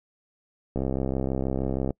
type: click train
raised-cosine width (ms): 2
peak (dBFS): -14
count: 77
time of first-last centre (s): 0.76-1.906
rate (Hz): 66.3
effects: noise-tail reverb RT60 0.1 s tail -26 dB re dry